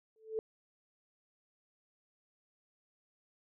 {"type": "tone with exponential growth", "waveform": "sine", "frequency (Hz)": 440, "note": "A4", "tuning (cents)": 0, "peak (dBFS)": -29, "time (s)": [0.16, 0.39], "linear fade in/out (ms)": 1, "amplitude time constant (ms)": 48, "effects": []}